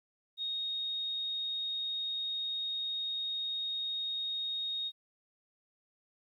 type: tone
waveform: sine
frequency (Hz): 3729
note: A#7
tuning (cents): 0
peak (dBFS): -33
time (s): 0.37-4.92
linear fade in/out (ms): 50
effects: 12-bit